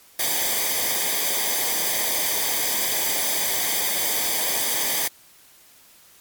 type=noise with comb filter; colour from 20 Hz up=white; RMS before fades=-23 dBFS; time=0.19-5.08 s; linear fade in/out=5 ms; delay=0.73 ms; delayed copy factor=-0.75; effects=white hiss -52 dBFS RMS until 6.2 s + MP3 96 kbps